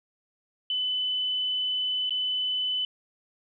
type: tone with dropouts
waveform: sine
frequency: 3010 Hz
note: F#7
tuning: 29 cents sharp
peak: -25 dBFS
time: 0.7-2.85 s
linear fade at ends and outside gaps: 2 ms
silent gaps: 2.095-2.106 s
effects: none